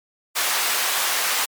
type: high-pass noise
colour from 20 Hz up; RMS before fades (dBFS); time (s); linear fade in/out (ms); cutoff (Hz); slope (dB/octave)
pink; -22; 0.35-1.46; 20; 980; 12
effects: MP3 96 kbps